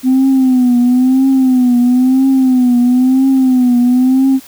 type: tone with vibrato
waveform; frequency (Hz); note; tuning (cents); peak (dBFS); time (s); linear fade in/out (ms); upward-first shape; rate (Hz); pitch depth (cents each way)
sine; 255; C4; -44; -5; 0.03-4.4; 50; triangle; 1; 96
effects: tanh soft clip ceiling -4 dBFS + white hiss -38 dBFS RMS until 4.47 s